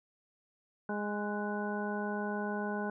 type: harmonic tone with a mistuned harmonic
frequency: 206.9 Hz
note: G#3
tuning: 6 cents flat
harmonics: 1 / 2 / 3 / 4 / 5 / 7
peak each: -36 / -39 / -42 / -41 / -45 / -41 dBFS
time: 0.89-2.9 s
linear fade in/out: 2 ms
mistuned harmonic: 7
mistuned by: +39 cents
effects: none